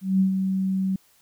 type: tone with ADSR envelope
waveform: sine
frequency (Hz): 190.4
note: F#3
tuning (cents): +50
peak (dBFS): -15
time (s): 0.01-0.96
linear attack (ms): 190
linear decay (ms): 110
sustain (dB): -6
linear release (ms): 4
effects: white hiss -60 dBFS RMS until 1.21 s